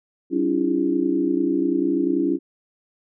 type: tone cluster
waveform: sine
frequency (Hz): 191.2 / 278.1 / 306.9 / 338.5 / 402.8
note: G3 / C#4 / D#4 / E4 / G4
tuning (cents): -43 / +6 / -24 / +46 / +47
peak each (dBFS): -31 / -22 / -26 / -22 / -30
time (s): 0.3-2.39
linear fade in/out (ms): 50
effects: none